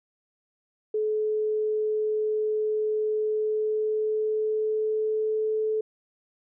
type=tone with pitch glide; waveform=sine; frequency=429.3 to 434.3 Hz; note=A4 to A4; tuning=-43 to -23 cents; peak=-23 dBFS; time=0.94-5.81 s; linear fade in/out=5 ms; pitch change=+20 cents; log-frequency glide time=3.15-5.56 s; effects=none